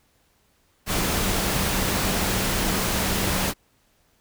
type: tone in noise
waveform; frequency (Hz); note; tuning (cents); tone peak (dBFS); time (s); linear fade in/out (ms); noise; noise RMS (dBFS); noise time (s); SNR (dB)
sine; 190.3; F#3; +49; -31; 0.86-3.54; 50; pink; -24; 0.86-3.54; -10
effects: pink hiss -64 dBFS RMS until 4.2 s